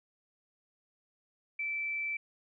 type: tone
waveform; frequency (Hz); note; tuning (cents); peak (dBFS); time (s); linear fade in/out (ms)
sine; 2325; D7; -18; -32; 1.59-2.17; 5
effects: none